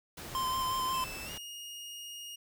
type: noise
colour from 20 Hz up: pink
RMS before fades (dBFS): -44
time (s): 0.17-1.38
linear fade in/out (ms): 5
type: tone with vibrato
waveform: square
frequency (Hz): 1039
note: C6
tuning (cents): -12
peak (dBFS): -31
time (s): 0.35-1.04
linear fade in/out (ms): 0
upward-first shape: square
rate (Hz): 5.6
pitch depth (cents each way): 15
type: tone with pitch glide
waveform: sawtooth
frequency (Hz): 2637 to 2859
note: E7 to F7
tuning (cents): 0 to +40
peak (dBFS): -39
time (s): 0.93-2.36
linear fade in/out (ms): 10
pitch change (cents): +140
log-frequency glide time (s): 1.25-1.31
effects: none